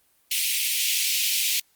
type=high-pass noise; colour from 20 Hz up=pink; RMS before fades=-24 dBFS; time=0.31-1.6 s; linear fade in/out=5 ms; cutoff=2300 Hz; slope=48 dB/octave; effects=white hiss -64 dBFS RMS until 1.75 s + Opus 32 kbps